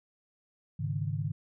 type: chord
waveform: sine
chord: Ab suspended fourth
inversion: none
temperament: equal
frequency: 103.83 / 138.59 / 155.56 Hz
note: Ab2 / Db3 / Eb3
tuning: 0 / 0 / 0 cents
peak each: -34 dBFS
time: 0.79-1.32 s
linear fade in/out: 10 ms
effects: none